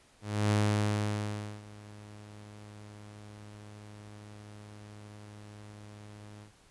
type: tone with ADSR envelope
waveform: sawtooth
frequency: 104.6 Hz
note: G#2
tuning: 13 cents sharp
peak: -20 dBFS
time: 0.21-6.53 s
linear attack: 300 ms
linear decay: 1100 ms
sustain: -23 dB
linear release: 110 ms
effects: pink hiss -62 dBFS RMS until 6.7 s + resampled to 24000 Hz